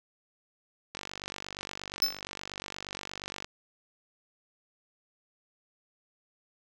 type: click train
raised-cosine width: 0.2 ms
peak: -20 dBFS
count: 122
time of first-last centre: 0.95-3.445 s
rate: 48.5 Hz
type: tone with exponential decay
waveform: square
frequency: 5274 Hz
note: E8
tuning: in tune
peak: -19 dBFS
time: 2.02-2.2 s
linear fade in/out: 2 ms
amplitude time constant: 39 ms
effects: none